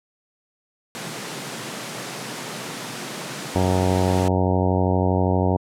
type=high-pass noise; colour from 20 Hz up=pink; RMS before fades=-32 dBFS; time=0.95-4.28 s; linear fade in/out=0 ms; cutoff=120 Hz; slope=96 dB/octave
type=harmonic tone; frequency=92.5 Hz; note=F#2; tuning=in tune; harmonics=1 / 2 / 3 / 4 / 5 / 6 / 7 / 8 / 9 / 10; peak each=-21 / -24 / -26 / -27 / -28 / -29 / -29 / -30 / -31 / -31 dBFS; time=3.55-5.57 s; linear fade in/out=10 ms
effects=low-pass 10000 Hz 12 dB/octave